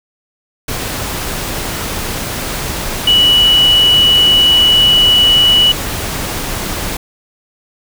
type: tone in noise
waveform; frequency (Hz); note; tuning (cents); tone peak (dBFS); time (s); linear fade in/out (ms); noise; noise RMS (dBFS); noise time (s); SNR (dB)
sine; 2945; F#7; -9; -6; 3.07-5.72; 5; pink; -20; 0.68-6.97; +11
effects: none